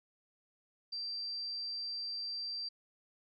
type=tone; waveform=sine; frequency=4699 Hz; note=D8; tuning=in tune; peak=-37 dBFS; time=0.92-2.69 s; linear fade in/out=10 ms; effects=none